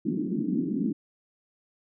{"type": "band-pass noise", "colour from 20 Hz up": "pink", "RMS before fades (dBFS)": -28, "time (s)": [0.05, 0.93], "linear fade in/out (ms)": 10, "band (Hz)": [180, 320], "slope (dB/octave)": 48, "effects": []}